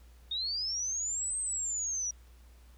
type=linear two-way sweep; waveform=sine; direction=up then down; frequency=3635 to 8372 to 5730 Hz; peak=-31 dBFS; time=0.31-2.11 s; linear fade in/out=5 ms; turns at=1.38 s; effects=added 60 Hz sine -53 dBFS peak until 2.77 s + pink hiss -65 dBFS RMS until 2.77 s